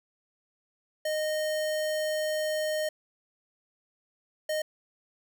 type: tone bursts at uneven times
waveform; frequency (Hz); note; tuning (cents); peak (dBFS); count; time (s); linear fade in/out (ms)
square; 617; D#5; -15; -28; 2; 1.05-2.89 / 4.49-4.62; 5
effects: none